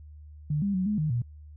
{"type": "tone with pitch steps", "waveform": "sine", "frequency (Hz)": [149.7, 200.1, 185.8, 209.9, 153.9, 119.9], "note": ["D3", "G3", "F#3", "G#3", "D#3", "A#2"], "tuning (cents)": [33, 36, 7, 19, -19, 49], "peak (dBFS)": -24, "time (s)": [0.5, 1.22], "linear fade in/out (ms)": 5, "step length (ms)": 120, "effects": ["added 75 Hz sine -44 dBFS peak until 1.56 s"]}